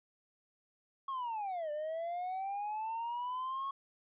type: linear two-way sweep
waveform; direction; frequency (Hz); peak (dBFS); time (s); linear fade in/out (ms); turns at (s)
triangle; down then up; 1103 to 589 to 1103; -33; 1.08-3.71; 5; 1.71
effects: tanh soft clip ceiling -29 dBFS + resampled to 8000 Hz